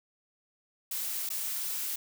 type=noise with dropouts; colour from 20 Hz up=blue; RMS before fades=-34 dBFS; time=0.91-1.96 s; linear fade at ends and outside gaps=5 ms; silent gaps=1.291-1.301 s; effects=none